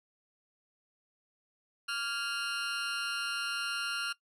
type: tone with amplitude modulation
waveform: 20% pulse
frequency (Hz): 1396.9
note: F6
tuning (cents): 0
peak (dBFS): -24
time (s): 1.88-4.13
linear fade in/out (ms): 10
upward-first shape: sine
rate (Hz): 241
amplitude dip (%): 70
effects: noise-tail reverb RT60 0.1 s tail -19 dB re dry + low-pass 10000 Hz 12 dB/octave